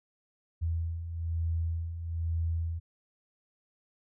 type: beating tone pair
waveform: sine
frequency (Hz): 82 / 83.1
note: E2 / E2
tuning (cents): -9 / +15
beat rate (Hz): 1.1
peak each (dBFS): -37 / -30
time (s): 0.61-2.8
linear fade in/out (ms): 20
effects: none